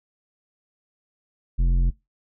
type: tone with tanh clipping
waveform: triangle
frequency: 43.65 Hz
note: F1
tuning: in tune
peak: -18 dBFS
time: 1.58-1.91 s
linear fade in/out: 20 ms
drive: 14 dB
effects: noise-tail reverb RT60 0.2 s tail -21 dB re dry